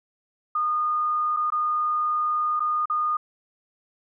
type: tone with dropouts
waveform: sine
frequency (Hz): 1224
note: D#6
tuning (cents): -29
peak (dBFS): -21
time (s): 0.55-3.17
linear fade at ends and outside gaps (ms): 5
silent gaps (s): 1.365-1.369 / 1.503-1.521 / 2.596-2.603 / 2.857-2.898
effects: none